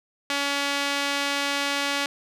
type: tone with band-pass filter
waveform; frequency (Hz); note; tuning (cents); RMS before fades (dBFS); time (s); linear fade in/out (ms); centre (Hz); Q
sawtooth; 282.5; C#4; +33; -26; 0.3-2.06; 2; 3100; 0.74
effects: none